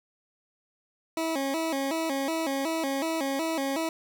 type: tone with vibrato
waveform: 20% pulse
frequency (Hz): 297.8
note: D4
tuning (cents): +24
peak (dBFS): -22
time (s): 1.17-3.89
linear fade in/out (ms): 2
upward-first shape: square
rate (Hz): 2.7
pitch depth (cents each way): 150
effects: none